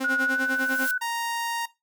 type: tone with tremolo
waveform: sawtooth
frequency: 264.3 Hz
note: C4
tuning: 18 cents sharp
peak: -22 dBFS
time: 0-0.88 s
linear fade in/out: 10 ms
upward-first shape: sine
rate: 10 Hz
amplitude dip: 85%
type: tone with pitch glide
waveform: sine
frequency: 1454 to 1494 Hz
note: F#6 to F#6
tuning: -31 to +16 cents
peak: -22 dBFS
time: 0.04-0.98 s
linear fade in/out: 5 ms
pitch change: +47 cents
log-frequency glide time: 0.22-0.4 s
type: noise with exponential growth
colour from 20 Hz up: blue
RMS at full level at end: -31 dBFS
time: 0.12-0.91 s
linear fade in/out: 1 ms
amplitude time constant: 170 ms
type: tone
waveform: sawtooth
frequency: 932.3 Hz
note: A#5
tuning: in tune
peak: -23 dBFS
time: 1.01-1.66 s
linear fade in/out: 10 ms
effects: noise-tail reverb RT60 0.2 s tail -17 dB re dry